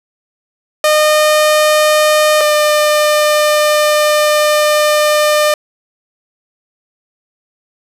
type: tone pair in turn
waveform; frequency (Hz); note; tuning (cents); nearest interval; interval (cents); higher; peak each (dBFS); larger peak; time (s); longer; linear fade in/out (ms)
sawtooth; 610 / 601.9; D#5 / D5; -34 / +42; unison; 24; first; -4 / -5; first; 0.84-2.41 / 2.41-5.54; second; 2
effects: resampled to 32000 Hz + 7-bit